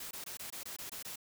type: noise bursts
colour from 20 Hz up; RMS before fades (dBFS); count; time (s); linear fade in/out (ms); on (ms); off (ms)
white; -44; 9; 0-1.158; 5; 110; 21
effects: none